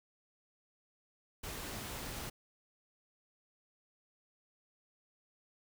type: noise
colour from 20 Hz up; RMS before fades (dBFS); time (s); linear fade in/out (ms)
pink; -43; 1.43-2.3; 10
effects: none